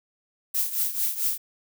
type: noise with tremolo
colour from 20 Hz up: violet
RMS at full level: -23 dBFS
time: 0.54-1.38 s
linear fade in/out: 10 ms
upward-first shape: triangle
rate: 4.5 Hz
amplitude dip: 80%
effects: none